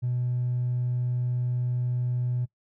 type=tone with hard clipping; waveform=sine; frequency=123.47 Hz; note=B2; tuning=in tune; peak=-25 dBFS; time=0.02-2.46 s; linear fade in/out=20 ms; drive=1 dB; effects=noise-tail reverb RT60 0.1 s tail -21 dB re dry